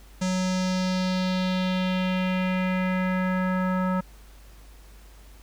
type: tone with low-pass filter sweep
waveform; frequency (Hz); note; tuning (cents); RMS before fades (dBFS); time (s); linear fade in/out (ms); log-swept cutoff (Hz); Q
square; 185; F#3; 0; -25; 0.21-4.01; 10; 6800 to 1300; 2.4
effects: added 50 Hz sine -46 dBFS peak until 5.42 s + pink hiss -55 dBFS RMS until 5.42 s